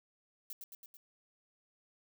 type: noise with echo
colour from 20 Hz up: violet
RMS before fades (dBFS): -44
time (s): 0.5-0.53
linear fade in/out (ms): 2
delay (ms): 110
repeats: 4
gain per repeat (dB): -3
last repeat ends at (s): 0.97
effects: none